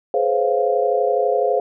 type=tone cluster; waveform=sine; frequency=422.5 / 506 / 538 / 698 Hz; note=G#4 / B4 / C5 / F5; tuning=+30 / +42 / +48 / -1 cents; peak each=-21 dBFS; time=0.14-1.6 s; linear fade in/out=2 ms; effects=none